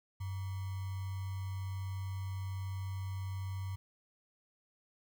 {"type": "tone with sample-and-hold", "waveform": "sine", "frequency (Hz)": 95.6, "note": "G2", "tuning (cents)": -43, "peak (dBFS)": -36, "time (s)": [0.2, 3.76], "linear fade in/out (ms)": 10, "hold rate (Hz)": 1050, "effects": []}